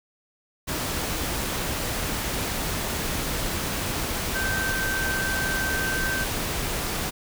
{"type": "tone in noise", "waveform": "sine", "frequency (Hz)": 1553, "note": "G6", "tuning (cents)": -17, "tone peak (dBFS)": -26, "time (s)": [4.34, 6.25], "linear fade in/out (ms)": 20, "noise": "pink", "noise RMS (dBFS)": -28, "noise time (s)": [0.67, 7.11], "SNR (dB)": -1, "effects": []}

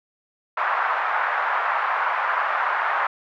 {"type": "band-pass noise", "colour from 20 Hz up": "white", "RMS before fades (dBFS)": -23, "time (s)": [0.57, 3.07], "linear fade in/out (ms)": 5, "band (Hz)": [790, 1500], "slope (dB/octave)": 24, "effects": []}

